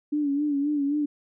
sine tone with vibrato, 288.8 Hz, D4, 29 cents flat, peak -22 dBFS, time 0.12-1.06 s, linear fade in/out 10 ms, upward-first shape sine, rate 3.8 Hz, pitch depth 64 cents each way, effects none

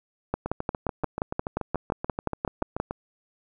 two click trains, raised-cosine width 1 ms, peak -11 / -15 dBFS, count 15 / 18, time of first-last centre 0.34-2.8 / 0.46-2.91 s, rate 5.69 / 6.94 Hz, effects none

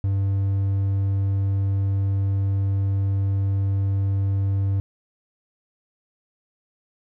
triangle tone, 98 Hz, G2, in tune, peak -17 dBFS, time 0.04-4.8 s, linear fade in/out 0 ms, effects none

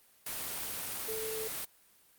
sine tone in noise, 440 Hz, A4, in tune, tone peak -37 dBFS, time 1.08-1.48 s, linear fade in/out 5 ms, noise white, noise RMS -38 dBFS, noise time 0.26-1.65 s, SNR -2 dB, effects white hiss -64 dBFS RMS until 2.18 s + Opus 32 kbps

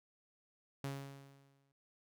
sawtooth tone with exponential decay, 138.2 Hz, C#3, 5 cents flat, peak -34 dBFS, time 0.84-1.72 s, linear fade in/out 2 ms, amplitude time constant 190 ms, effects none

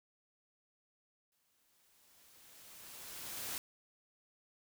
white noise with exponential growth, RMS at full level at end -40 dBFS, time 1.32-3.58 s, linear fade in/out 1 ms, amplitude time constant 490 ms, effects none

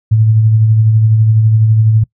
sine tone with tremolo, 110 Hz, A2, in tune, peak -4 dBFS, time 0.11-2.04 s, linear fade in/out 10 ms, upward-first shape triangle, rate 12 Hz, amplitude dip 40%, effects noise-tail reverb RT60 0.1 s tail -23 dB re dry

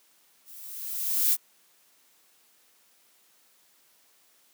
violet noise with level ramp, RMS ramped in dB -48 to -20 dBFS, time 0.45-1.37 s, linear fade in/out 50 ms, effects white hiss -63 dBFS RMS until 4.53 s + high-pass 200 Hz 12 dB/octave

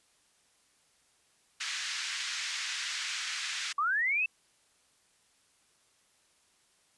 pink band-pass noise, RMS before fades -36 dBFS, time 1.6-3.73 s, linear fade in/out 10 ms, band 1600 to 6900 Hz, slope 24 dB/octave
sine linear sweep, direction up, 1108.7 to 2674 Hz, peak -26 dBFS, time 3.78-4.26 s, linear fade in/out 5 ms
effects white hiss -68 dBFS RMS until 6.97 s + resampled to 24000 Hz

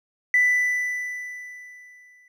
triangle tone with exponential decay, 1986 Hz, B6, 9 cents sharp, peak -11 dBFS, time 0.34-2.28 s, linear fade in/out 2 ms, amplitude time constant 420 ms, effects tanh soft clip ceiling -12 dBFS

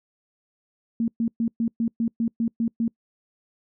sine tone bursts, 229.8 Hz, A#3, 25 cents flat, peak -20 dBFS, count 10, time 1-2.88 s, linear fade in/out 2 ms, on 80 ms, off 120 ms, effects noise-tail reverb RT60 0.1 s tail -26 dB re dry

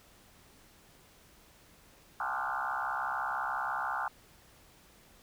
sine tone with frequency modulation, 1123 Hz, C#6, 22 cents sharp, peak -31 dBFS, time 2.2-4.08 s, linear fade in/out 2 ms, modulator 65.9 Hz, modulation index 5.6, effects pink hiss -60 dBFS RMS until 5.22 s

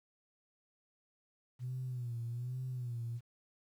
sine tone with vibrato, 122.6 Hz, B2, 12 cents flat, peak -36 dBFS, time 1.59-3.21 s, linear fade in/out 50 ms, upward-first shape sine, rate 1.2 Hz, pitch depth 85 cents each way, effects tanh soft clip ceiling -32 dBFS + 11-bit

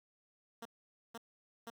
10% pulse tone bursts, 230.5 Hz, A#3, 19 cents flat, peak -36 dBFS, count 3, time 0.62-1.702 s, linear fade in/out 5 ms, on 34 ms, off 490 ms, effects none

